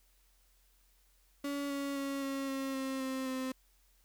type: tone with pitch steps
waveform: 35% pulse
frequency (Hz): 283.1 / 279.7 / 276.3 / 273 / 269.7 / 266.4 / 263.2 / 260.1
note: C#4 / C#4 / C#4 / C#4 / C#4 / C4 / C4 / C4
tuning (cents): +37 / +16 / -6 / -26 / -47 / +31 / +10 / -10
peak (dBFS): -33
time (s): 1.44-3.52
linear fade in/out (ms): 5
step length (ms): 260
effects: added 44 Hz sine -67 dBFS peak until 4.04 s + white hiss -71 dBFS RMS until 4.04 s